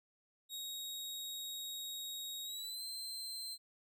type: tone with pitch glide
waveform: sawtooth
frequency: 3775 to 4117 Hz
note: A#7 to C8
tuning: +21 to -29 cents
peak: -39 dBFS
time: 0.49-3.58 s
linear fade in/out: 50 ms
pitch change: +150 cents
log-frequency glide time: 2.44-2.83 s
effects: none